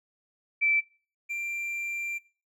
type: tone pair in turn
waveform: sine / triangle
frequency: 2327 / 2366 Hz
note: D7 / D7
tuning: -17 / +12 cents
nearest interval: unison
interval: 29 cents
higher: second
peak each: -21 / -28 dBFS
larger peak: first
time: 0.61-0.81 / 1.29-2.19 s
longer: second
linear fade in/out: 20 ms
effects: noise-tail reverb RT60 0.4 s tail -22 dB re dry